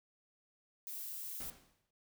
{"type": "noise", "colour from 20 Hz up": "violet", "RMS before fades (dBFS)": -44, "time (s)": [0.87, 1.5], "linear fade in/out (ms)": 0}
{"type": "noise with exponential decay", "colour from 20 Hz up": "pink", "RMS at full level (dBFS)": -48, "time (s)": [1.4, 1.91], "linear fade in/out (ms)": 5, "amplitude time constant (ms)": 110}
{"effects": []}